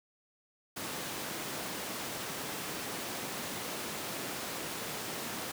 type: high-pass noise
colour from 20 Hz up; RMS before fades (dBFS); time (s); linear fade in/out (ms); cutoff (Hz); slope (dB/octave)
pink; -39; 0.76-5.52; 10; 190; 12
effects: none